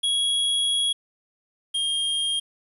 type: tone pair in turn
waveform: square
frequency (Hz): 3322 / 3226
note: G#7 / G7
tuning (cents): 0 / +49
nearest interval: minor second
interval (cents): 51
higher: first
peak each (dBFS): -21 / -23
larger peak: first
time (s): 0.03-0.93 / 1.74-2.4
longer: first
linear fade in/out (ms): 10
effects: resampled to 32000 Hz + 9-bit